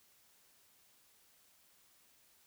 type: silence
effects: white hiss -68 dBFS RMS until 2.46 s